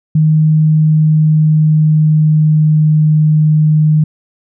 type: tone with pitch glide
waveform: sine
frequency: 155.56 to 153.86 Hz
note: D#3 to D#3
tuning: 0 to -19 cents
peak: -6 dBFS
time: 0.15-4.04 s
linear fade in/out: 5 ms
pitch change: -19 cents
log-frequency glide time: 0.5-3.05 s
effects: none